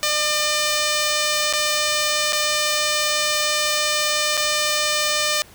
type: tone with dropouts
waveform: 5% pulse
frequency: 601 Hz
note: D5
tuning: 40 cents sharp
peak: -7 dBFS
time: 0.03-5.42 s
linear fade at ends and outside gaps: 0 ms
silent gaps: 1.526-1.535 / 2.324-2.33 / 4.37-4.375 s
effects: pink hiss -47 dBFS RMS until 5.54 s